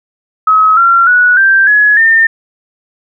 sine tone with pitch steps, 1279 / 1370.8 / 1469.2 / 1574.6 / 1687.7 / 1808.8 Hz, D#6 / F6 / F#6 / G6 / G#6 / A6, +47 / -33 / -13 / +7 / +27 / +47 cents, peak -4 dBFS, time 0.47-2.27 s, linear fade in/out 5 ms, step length 300 ms, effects none

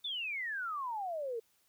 sine exponential sweep, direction down, 3609 to 440 Hz, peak -35 dBFS, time 0.04-1.4 s, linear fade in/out 10 ms, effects white hiss -72 dBFS RMS until 1.68 s

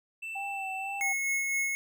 triangle tone, 2663 Hz, E7, 17 cents sharp, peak -34 dBFS, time 0.22-1.01 s, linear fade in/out 10 ms
sine tone with vibrato, 780 Hz, G5, 9 cents flat, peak -35 dBFS, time 0.35-1.13 s, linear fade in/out 10 ms, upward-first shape sine, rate 2 Hz, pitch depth 39 cents each way
square tone with tremolo, 2180 Hz, C#7, 29 cents flat, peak -27 dBFS, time 1.01-1.75 s, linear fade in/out 0 ms, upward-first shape sine, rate 3.9 Hz, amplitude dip 30%
effects none

